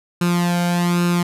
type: tone with flanger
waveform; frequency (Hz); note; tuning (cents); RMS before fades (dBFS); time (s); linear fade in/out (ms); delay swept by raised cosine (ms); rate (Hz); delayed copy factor
sawtooth; 174.61; F3; 0; -18; 0.21-1.23; 5; 0.75 to 1.33; 1.2; +0.7
effects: resampled to 32000 Hz